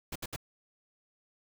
pink noise bursts, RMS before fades -38 dBFS, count 3, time 0.12-0.362 s, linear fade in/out 5 ms, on 36 ms, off 67 ms, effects none

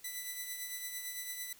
5% pulse tone with tremolo, 1988 Hz, B6, 11 cents sharp, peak -27 dBFS, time 0.04-1.53 s, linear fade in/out 5 ms, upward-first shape triangle, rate 8.9 Hz, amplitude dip 50%, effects white hiss -60 dBFS RMS until 1.59 s

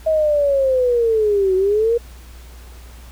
sine linear two-way sweep, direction down then up, 641 to 370 to 477.8 Hz, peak -13 dBFS, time 0.06-1.98 s, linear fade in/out 10 ms, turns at 1.55 s, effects added 60 Hz sine -37 dBFS peak until 3.11 s + pink hiss -46 dBFS RMS until 3.11 s

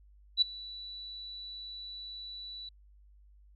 sine tone with ADSR envelope, 3951 Hz, B7, in tune, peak -19 dBFS, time 0.37-2.69 s, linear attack 47 ms, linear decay 10 ms, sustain -22 dB, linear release 4 ms, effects added 50 Hz sine -56 dBFS peak until 3.55 s

